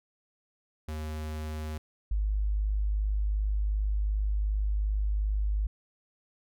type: tone pair in turn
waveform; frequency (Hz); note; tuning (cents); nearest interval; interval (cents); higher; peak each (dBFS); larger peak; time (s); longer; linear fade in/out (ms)
square / sine; 77.3 / 51.34; D#2 / G#1; -11 / -19; perfect fifth; 708; first; -34 / -25; second; 0.88-1.78 / 2.11-5.67; second; 5
effects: none